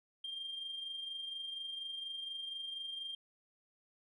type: tone with amplitude modulation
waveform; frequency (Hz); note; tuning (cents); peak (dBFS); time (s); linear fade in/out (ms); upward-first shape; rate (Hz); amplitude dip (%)
sine; 3192; G7; +31; -37; 0.24-3.15; 5; sine; 24.2; 50
effects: tanh soft clip ceiling -36 dBFS